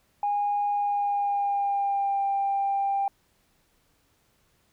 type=tone with pitch glide; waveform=sine; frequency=819 to 792.5 Hz; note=G#5 to G5; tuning=-24 to +19 cents; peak=-22 dBFS; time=0.23-3.08 s; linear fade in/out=2 ms; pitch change=-57 cents; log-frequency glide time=0.71-2.24 s; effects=tanh soft clip ceiling -18 dBFS + pink hiss -67 dBFS RMS until 4.72 s